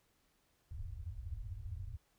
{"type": "low-pass noise", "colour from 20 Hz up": "white", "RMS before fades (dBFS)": -44, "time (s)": [0.71, 1.97], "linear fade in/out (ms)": 5, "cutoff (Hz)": 110, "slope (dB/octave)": 96, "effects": ["pink hiss -75 dBFS RMS until 2.18 s"]}